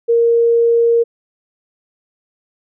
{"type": "tone", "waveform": "sine", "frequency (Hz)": 466.2, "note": "A#4", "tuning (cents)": 0, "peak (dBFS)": -9, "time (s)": [0.08, 1.04], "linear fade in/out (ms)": 20, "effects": []}